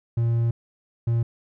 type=tone pair in turn; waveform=triangle; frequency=116.54 / 116.54 Hz; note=A#2 / A#2; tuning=0 / 0 cents; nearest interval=unison; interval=0 cents; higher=neither; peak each=-17 / -17 dBFS; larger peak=neither; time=0.17-0.51 / 1.07-1.23 s; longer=first; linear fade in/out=5 ms; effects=none